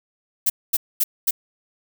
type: noise bursts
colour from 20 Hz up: violet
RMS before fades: -18 dBFS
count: 4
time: 0.46-1.31 s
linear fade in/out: 10 ms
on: 40 ms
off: 230 ms
effects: none